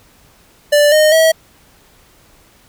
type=tone with pitch steps; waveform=square; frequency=587.3 / 615.1 / 644.2 Hz; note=D5 / D#5 / E5; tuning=0 / -20 / -40 cents; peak=-8 dBFS; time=0.72-1.32 s; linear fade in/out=10 ms; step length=200 ms; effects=pink hiss -49 dBFS RMS until 2.68 s